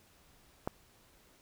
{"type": "click", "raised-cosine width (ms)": 1, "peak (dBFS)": -19, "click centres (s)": 0.675, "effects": ["pink hiss -64 dBFS RMS until 1.41 s"]}